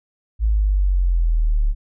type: exponential sweep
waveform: sine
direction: down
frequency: 55 to 35.41 Hz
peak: -14 dBFS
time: 0.39-1.75 s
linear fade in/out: 50 ms
effects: none